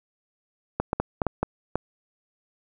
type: clicks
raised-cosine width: 1 ms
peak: -9 dBFS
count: 7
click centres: 0.8 / 0.931 / 1 / 1.218 / 1.267 / 1.43 / 1.756 s
effects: none